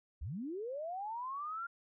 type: linear sweep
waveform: sine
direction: up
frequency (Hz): 51.91 to 1407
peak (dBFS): -38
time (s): 0.21-1.67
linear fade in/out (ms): 10
effects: none